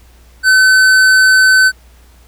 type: tone with hard clipping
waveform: sine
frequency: 1522 Hz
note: F#6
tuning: 48 cents sharp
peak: -7 dBFS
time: 0.43-1.72 s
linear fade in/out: 50 ms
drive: 12 dB
effects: added 60 Hz sine -41 dBFS peak until 2.27 s + pink hiss -49 dBFS RMS until 2.27 s